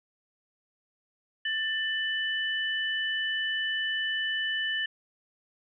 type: tone pair together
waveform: sine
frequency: 1775 / 2985 Hz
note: A6 / F#7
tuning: +15 / +15 cents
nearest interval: major sixth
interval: 900 cents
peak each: -29 / -31 dBFS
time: 1.45-4.86 s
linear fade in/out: 5 ms
effects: none